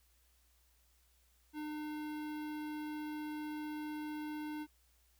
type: tone with notch filter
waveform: square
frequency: 302.6 Hz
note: D#4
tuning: 48 cents flat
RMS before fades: -42 dBFS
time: 1.53-4.67 s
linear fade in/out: 50 ms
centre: 7000 Hz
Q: 0.6
effects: added 60 Hz sine -70 dBFS peak until 5.19 s + white hiss -73 dBFS RMS until 5.19 s